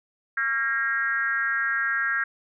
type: tone with frequency modulation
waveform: sine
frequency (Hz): 1623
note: G#6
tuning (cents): -40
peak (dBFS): -22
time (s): 0.37-2.24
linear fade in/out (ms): 5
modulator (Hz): 252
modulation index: 1
effects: none